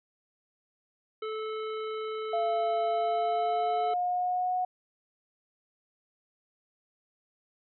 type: harmonic tone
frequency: 435.5 Hz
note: A4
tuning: 18 cents flat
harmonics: 1 / 3 / 5 / 7 / 9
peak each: -33 / -39 / -48 / -49 / -52 dBFS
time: 1.22-3.94 s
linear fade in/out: 5 ms
type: tone with pitch glide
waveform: sine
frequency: 683 to 732 Hz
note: F5 to F#5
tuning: -39 to -19 cents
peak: -26 dBFS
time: 2.33-4.65 s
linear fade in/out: 5 ms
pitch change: +120 cents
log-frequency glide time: 2.85-4.54 s
effects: none